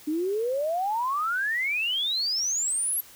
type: exponential sweep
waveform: sine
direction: up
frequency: 294.8 to 11790 Hz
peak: -24 dBFS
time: 0.07-3.01 s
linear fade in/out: 10 ms
effects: white hiss -50 dBFS RMS until 3.15 s